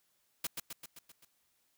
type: noise with echo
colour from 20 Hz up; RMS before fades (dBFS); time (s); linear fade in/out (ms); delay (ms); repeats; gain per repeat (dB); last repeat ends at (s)
white; -35; 0.44-0.47; 5; 130; 6; -4; 1.25
effects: white hiss -75 dBFS RMS until 1.77 s